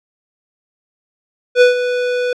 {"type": "tone with ADSR envelope", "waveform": "square", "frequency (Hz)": 493.9, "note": "B4", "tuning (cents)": 0, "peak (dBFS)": -5, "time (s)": [1.55, 2.33], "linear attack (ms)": 62, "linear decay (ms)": 130, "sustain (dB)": -11, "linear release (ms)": 3, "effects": ["low-pass 4000 Hz 12 dB/octave"]}